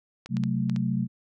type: clicks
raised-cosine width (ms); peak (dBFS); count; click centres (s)
0.2; -22; 5; 0.26 / 0.369 / 0.437 / 0.697 / 0.762
type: chord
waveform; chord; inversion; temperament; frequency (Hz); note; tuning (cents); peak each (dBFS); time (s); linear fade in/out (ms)
sine; F# diminished; second; equal; 130.81 / 185 / 220; C3 / F#3 / A3; 0 / 0 / 0; -28; 0.29-1.08; 50
effects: none